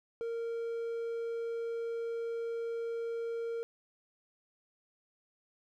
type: tone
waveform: triangle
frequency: 462.5 Hz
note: A#4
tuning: 14 cents flat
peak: -32 dBFS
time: 0.21-3.63 s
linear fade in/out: 0 ms
effects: none